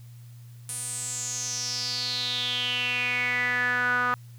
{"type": "tone with band-pass filter sweep", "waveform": "sawtooth", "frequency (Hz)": 246.9, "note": "B3", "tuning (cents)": 0, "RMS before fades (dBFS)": -28, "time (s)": [0.69, 4.14], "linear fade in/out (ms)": 0, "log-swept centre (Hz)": [9700, 1300], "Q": 7.3, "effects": ["added 119 Hz sine -43 dBFS peak until 4.38 s", "white hiss -60 dBFS RMS until 4.38 s"]}